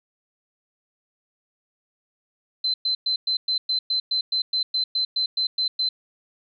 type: tone bursts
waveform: sine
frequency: 4069 Hz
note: C8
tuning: 49 cents flat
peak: -20 dBFS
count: 16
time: 2.64-5.89 s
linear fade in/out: 5 ms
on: 100 ms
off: 110 ms
effects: none